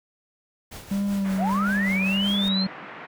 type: noise with tremolo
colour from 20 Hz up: pink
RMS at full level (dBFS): -39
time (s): 0.71-2.49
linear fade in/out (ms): 10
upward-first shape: sine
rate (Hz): 5.2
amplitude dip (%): 55
type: tone with vibrato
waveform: triangle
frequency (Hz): 196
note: G3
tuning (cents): 0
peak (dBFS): -20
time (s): 0.91-2.67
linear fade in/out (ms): 5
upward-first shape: sine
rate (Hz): 1.6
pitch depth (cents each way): 43
type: band-pass noise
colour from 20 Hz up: white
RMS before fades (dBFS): -40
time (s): 1.24-3.07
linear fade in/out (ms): 20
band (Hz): 140 to 2100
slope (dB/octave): 24
type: linear sweep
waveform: sine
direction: up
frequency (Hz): 570 to 4276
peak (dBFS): -24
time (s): 1.37-2.67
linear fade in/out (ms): 50
effects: none